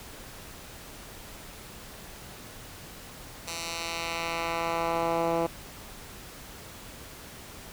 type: tone with band-pass filter sweep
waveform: 10% pulse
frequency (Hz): 167.1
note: E3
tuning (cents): +24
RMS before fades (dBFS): -30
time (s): 3.47-5.47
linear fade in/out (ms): 10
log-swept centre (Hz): 6300 to 510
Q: 0.81
effects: pink hiss -45 dBFS RMS until 7.72 s